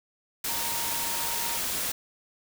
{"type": "tone in noise", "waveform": "sine", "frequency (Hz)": 931, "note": "A#5", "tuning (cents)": -2, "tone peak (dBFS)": -37, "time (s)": [0.49, 1.58], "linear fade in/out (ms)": 5, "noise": "white", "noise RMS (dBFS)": -30, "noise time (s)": [0.44, 1.92], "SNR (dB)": -10, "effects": []}